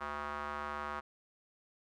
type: tone with band-pass filter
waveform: square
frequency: 73.42 Hz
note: D2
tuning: in tune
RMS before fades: -40 dBFS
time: 0-1.01 s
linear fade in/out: 20 ms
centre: 1200 Hz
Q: 2.9
effects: none